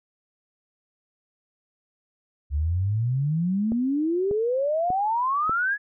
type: exponential sweep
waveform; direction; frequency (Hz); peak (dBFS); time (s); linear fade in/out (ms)
sine; up; 69.2 to 1714; -21; 2.5-5.78; 50
type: click train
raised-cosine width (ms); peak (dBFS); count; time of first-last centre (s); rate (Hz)
2; -19; 4; 3.72-5.495; 1.69
effects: none